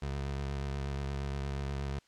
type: tone with vibrato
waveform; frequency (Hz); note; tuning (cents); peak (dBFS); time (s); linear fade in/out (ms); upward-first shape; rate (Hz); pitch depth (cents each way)
25% pulse; 69.3; C#2; 0; -30; 0.02-1.99; 5; triangle; 8.4; 41
effects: white hiss -67 dBFS RMS until 2.07 s + low-pass 6000 Hz 12 dB/octave